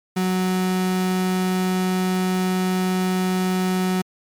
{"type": "tone", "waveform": "35% pulse", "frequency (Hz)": 185, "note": "F#3", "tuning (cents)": 0, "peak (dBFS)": -17, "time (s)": [0.16, 4.02], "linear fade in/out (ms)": 10, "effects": ["MP3 96 kbps"]}